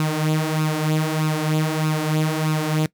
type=tone with flanger; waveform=sawtooth; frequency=155.56 Hz; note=D#3; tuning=in tune; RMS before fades=-21 dBFS; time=0-2.86 s; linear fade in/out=2 ms; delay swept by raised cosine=0.76 to 6.16 ms; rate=1.6 Hz; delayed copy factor=+0.6; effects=noise-tail reverb RT60 0.1 s tail -21 dB re dry

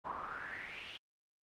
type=noise with band-pass filter sweep; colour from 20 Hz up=brown; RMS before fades=-44 dBFS; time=0.04-0.98 s; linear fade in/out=20 ms; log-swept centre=960 to 3200 Hz; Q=6.2; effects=Opus 48 kbps

